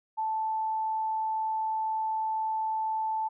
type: tone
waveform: sine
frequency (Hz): 878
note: A5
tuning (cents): -4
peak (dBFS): -27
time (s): 0.17-3.29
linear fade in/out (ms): 20
effects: none